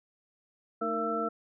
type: tone cluster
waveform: sine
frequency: 221.8 / 310.2 / 461.7 / 676 / 1331 Hz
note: A3 / D#4 / A#4 / E5 / E6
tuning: +14 / -5 / -17 / +43 / +16 cents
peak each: -37 / -38 / -34 / -35 / -32 dBFS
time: 0.81-1.29 s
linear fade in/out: 10 ms
effects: none